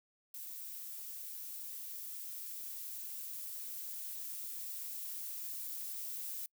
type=noise with level ramp; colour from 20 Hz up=violet; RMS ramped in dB=-46 to -42 dBFS; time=0.34-6.46 s; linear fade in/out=2 ms; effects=noise-tail reverb RT60 0.1 s tail -26 dB re dry